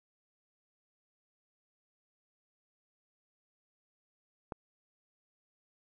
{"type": "click", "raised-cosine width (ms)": 1, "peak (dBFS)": -24, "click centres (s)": 4.522, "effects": []}